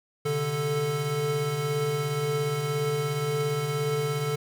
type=tone cluster; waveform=square; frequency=130 / 147.1 / 439.4 Hz; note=C3 / D3 / A4; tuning=-11 / +3 / -2 cents; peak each=-35 / -30 / -29 dBFS; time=0.25-4.36 s; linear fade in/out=10 ms; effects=none